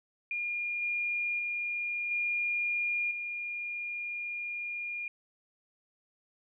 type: tone with level steps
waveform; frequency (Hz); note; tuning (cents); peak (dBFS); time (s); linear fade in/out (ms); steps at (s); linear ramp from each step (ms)
sine; 2418; D7; +50; -31 / -29 / -31 / -28 / -34; 0.31-5.08; 2; 0.82 / 1.39 / 2.11 / 3.11; 2
effects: none